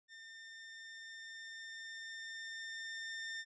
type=tone with level ramp; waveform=sawtooth; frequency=1806 Hz; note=A6; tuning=45 cents sharp; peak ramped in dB=-48 to -37 dBFS; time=0.08-3.45 s; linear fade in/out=50 ms; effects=resampled to 16000 Hz